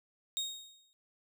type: tone with exponential decay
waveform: 30% pulse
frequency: 3729 Hz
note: A#7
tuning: in tune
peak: -28 dBFS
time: 0.37-0.93 s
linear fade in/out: 0 ms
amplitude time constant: 120 ms
effects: none